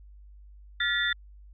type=tone cluster; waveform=sine; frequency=1407 / 1739 / 1932 / 3554 Hz; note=F6 / A6 / B6 / A7; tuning=+12 / -21 / -39 / +17 cents; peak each=-32 / -30 / -29 / -29 dBFS; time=0.8-1.13 s; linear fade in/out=5 ms; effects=added 50 Hz sine -47 dBFS peak until 1.53 s